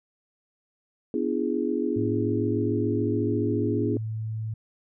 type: chord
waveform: sine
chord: B diminished seventh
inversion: none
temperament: equal with one note detuned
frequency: 246.9 / 293.7 / 340.7 / 415.3 Hz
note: B3 / D4 / F4 / Ab4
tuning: 0 / 0 / -43 / 0 cents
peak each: -29 dBFS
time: 1.14-3.97 s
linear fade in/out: 2 ms
type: tone with pitch glide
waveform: sine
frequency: 108.7 to 110.15 Hz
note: A2 to A2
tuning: -21 to +2 cents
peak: -28 dBFS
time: 1.96-4.54 s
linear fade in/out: 5 ms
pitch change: +23 cents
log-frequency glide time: 3.59-3.87 s
effects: none